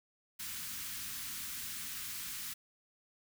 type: band-stop noise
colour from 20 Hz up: white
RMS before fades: -42 dBFS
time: 0.39-2.54 s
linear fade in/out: 10 ms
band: 270 to 1200 Hz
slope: 24 dB/octave
effects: none